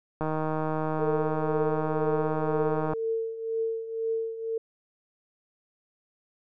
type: click train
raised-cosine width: 1 ms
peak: -16 dBFS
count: 426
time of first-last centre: 0.21-2.934 s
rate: 156 Hz
type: tone with tremolo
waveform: sine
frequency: 450.9 Hz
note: A4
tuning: 42 cents sharp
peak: -24 dBFS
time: 0.99-4.58 s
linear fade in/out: 5 ms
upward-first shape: triangle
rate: 2 Hz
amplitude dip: 75%
effects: none